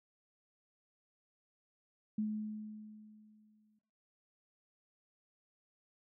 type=tone with exponential decay; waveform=sine; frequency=213.8 Hz; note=A3; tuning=49 cents flat; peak=-31 dBFS; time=2.18-3.79 s; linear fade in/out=5 ms; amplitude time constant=350 ms; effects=noise-tail reverb RT60 0.5 s tail -18 dB re dry